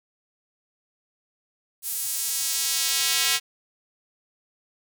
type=tone with high-pass filter sweep; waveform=square; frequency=148.6 Hz; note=D3; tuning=21 cents sharp; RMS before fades=-25 dBFS; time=1.82-3.4 s; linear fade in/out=50 ms; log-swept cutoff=11000 to 2700 Hz; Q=0.83; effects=none